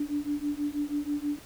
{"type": "beating tone pair", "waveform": "sine", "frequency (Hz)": [289.2, 295.4], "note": ["D4", "D4"], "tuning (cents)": [-27, 10], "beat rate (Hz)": 6.2, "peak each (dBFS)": -31, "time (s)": [0, 1.39], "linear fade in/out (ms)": 5, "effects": ["pink hiss -50 dBFS RMS until 1.45 s"]}